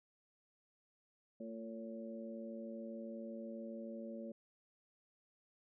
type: harmonic tone with a mistuned harmonic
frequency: 112.5 Hz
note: A2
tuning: 39 cents sharp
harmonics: 2 / 3 / 4 / 5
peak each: -46 / -53 / -55 / -49 dBFS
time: 1.4-4.32 s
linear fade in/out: 5 ms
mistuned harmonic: 3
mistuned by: +31 cents
effects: none